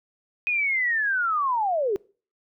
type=linear sweep; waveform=sine; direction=down; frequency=2506 to 370 Hz; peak=-21 dBFS; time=0.47-1.96 s; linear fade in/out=0 ms; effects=noise-tail reverb RT60 0.4 s tail -24 dB re dry